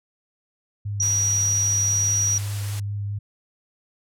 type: tone with vibrato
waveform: sine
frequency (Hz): 101.9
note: G#2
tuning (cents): -32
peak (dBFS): -25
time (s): 0.85-3.19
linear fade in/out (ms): 10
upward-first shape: sine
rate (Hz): 4.9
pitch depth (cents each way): 12
type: tone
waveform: sine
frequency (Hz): 5780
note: F#8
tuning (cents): -41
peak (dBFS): -19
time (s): 1-2.38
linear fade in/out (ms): 2
type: band-stop noise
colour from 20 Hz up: white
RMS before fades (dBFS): -36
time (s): 1.02-2.8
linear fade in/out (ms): 5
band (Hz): 140 to 200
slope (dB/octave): 96
effects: low-pass 12000 Hz 12 dB/octave